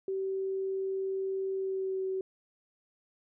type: tone with pitch glide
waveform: sine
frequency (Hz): 384.5 to 379.4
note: G4 to F#4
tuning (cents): -33 to +43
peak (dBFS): -30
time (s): 0.08-2.21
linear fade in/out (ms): 2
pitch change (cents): -24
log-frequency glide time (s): 1.53-2.04
effects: none

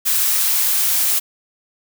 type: noise with high-pass filter sweep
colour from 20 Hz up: blue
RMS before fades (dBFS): -17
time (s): 0.05-1.2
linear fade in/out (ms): 20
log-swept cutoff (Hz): 1100 to 480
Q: 1.1
effects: none

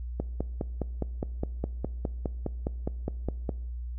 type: click train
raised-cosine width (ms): 2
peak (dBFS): -16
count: 17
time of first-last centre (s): 0.2-3.492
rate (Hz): 4.86
effects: noise-tail reverb RT60 0.8 s tail -21 dB re dry + added 60 Hz sine -33 dBFS peak until 3.98 s

